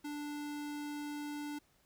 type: tone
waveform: square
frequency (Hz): 293.7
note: D4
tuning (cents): 0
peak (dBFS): -40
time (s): 0.04-1.59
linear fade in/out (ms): 10
effects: pink hiss -71 dBFS RMS until 1.85 s